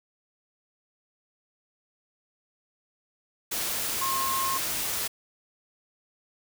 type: tone in noise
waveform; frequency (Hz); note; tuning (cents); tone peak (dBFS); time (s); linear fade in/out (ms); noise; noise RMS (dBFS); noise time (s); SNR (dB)
sine; 1070; C6; +38; -27; 4.01-4.58; 10; white; -30; 3.51-5.08; 0
effects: none